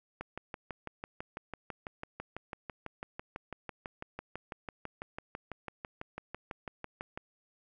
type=click train; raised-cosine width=0.5 ms; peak=-24 dBFS; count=43; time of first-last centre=0.21-7.175 s; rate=6.03 Hz; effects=none